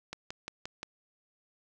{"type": "click train", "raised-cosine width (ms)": 0.2, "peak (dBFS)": -21, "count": 5, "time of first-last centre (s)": [0.13, 0.831], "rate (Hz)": 5.71, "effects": []}